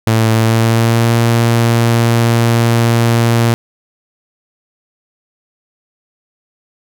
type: tone with pitch glide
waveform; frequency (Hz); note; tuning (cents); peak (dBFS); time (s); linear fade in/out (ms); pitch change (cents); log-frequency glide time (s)
sawtooth; 112 to 116.62; A2 to A#2; +31 to +1; -5; 0.07-3.54; 0; +70; 0.28-1.14
effects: none